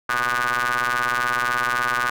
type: ring-modulated tone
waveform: sawtooth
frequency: 123.47 Hz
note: B2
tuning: in tune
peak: -13 dBFS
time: 0.09-2.1 s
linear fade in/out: 5 ms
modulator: 1350 Hz
effects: none